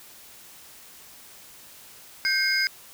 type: tone cluster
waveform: triangle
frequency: 1560 / 2147 / 4975 Hz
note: G6 / C7 / D#8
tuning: -9 / +44 / -1 cents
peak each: -24 dBFS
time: 2.25-2.67 s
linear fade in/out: 0 ms
effects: white hiss -48 dBFS RMS until 2.93 s